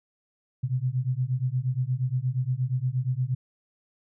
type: beating tone pair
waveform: sine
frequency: 123.47 / 131.97 Hz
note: B2 / C3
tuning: 0 / +15 cents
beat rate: 8.5 Hz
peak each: -27 / -27 dBFS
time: 0.63-3.35 s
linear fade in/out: 10 ms
effects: none